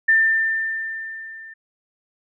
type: tone with level ramp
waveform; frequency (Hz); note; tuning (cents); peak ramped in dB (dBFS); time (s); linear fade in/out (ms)
sine; 1791; A6; +30; -11 to -37; 0.08-1.54; 10
effects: none